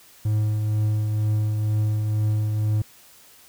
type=tone with tremolo; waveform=triangle; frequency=106.9 Hz; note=A2; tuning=49 cents flat; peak=-16 dBFS; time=0.25-2.82 s; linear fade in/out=5 ms; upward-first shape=triangle; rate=2.1 Hz; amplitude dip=35%; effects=white hiss -51 dBFS RMS until 3.48 s